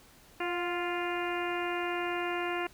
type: harmonic tone with a mistuned harmonic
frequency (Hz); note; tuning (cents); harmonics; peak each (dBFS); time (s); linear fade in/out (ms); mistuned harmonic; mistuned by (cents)
349.2; F4; 0; 1 / 2 / 3 / 4 / 5 / 6 / 7 / 8; -34 / -37 / -39 / -40 / -41 / -42 / -42 / -43; 0.4-2.67; 5; 2; +28
effects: pink hiss -58 dBFS RMS until 2.73 s